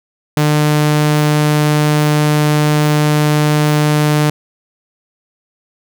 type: tone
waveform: sawtooth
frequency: 150.2 Hz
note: D3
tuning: 39 cents sharp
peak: -6 dBFS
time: 0.37-4.3 s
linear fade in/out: 2 ms
effects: none